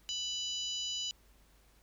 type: harmonic tone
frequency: 990 Hz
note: B5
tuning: 4 cents sharp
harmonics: 3 / 4 / 5 / 6 / 7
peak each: -37 / -42 / -44 / -46 / -44 dBFS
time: 0.09-1.11 s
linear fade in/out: 0 ms
effects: added 50 Hz sine -63 dBFS peak until 1.82 s + pink hiss -67 dBFS RMS until 1.82 s